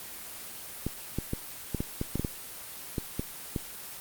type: clicks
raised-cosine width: 3 ms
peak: -16 dBFS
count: 12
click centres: 0.866 / 1.186 / 1.334 / 1.747 / 1.805 / 2.014 / 2.156 / 2.196 / 2.248 / 2.982 / 3.195 / 3.562 s
effects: white hiss -42 dBFS RMS until 4 s + Opus 24 kbps